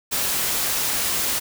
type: noise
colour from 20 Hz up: white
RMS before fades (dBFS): -23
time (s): 0.11-1.4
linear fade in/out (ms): 20
effects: none